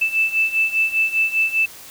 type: beating tone pair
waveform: sine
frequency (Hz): 2637 / 2642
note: E7 / E7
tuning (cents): 0 / +3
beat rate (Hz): 5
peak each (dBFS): -21 / -18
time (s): 0.01-1.66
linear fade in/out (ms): 10
effects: white hiss -40 dBFS RMS until 1.9 s